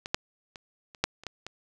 clicks, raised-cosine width 0.2 ms, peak -18 / -7 / -25 / -29 / -6 / -29 / -17 / -21 dBFS, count 8, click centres 0.059 / 0.145 / 0.558 / 0.948 / 1.04 / 1.236 / 1.267 / 1.466 s, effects none

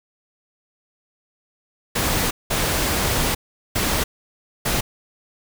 pink noise bursts at uneven times, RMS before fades -21 dBFS, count 4, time 1.95-2.31 / 2.5-3.35 / 3.75-4.04 / 4.65-4.81 s, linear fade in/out 10 ms, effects none

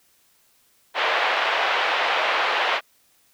pink band-pass noise, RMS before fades -22 dBFS, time 0.94-2.81 s, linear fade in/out 50 ms, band 580 to 3300 Hz, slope 24 dB/octave, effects white hiss -61 dBFS RMS until 3.33 s

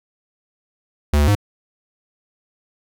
square tone with pitch steps, 73.5 / 73 / 102.6 Hz, D2 / D2 / G#2, +2 / -10 / -21 cents, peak -13 dBFS, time 1.13-1.352 s, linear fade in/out 5 ms, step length 74 ms, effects 9-bit

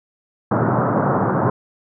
pink band-pass noise, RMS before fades -18 dBFS, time 0.51-1.5 s, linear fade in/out 5 ms, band 110 to 1400 Hz, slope 48 dB/octave, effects none

